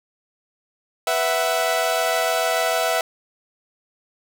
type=chord; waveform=sawtooth; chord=B suspended fourth; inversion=none; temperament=equal with one note detuned; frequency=493.9 / 659.3 / 746 Hz; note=B4 / E5 / F#5; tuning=0 / 0 / +14 cents; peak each=-23 / -17 / -21 dBFS; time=1.07-3.01 s; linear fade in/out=2 ms; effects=none